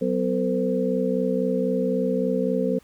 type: tone cluster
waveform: sine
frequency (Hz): 187.2 / 251.8 / 452.2 / 516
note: F#3 / B3 / A4 / C5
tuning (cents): +20 / +34 / +47 / -24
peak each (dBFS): -26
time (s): 0.01-2.79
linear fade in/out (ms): 10
effects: pink hiss -57 dBFS RMS until 2.83 s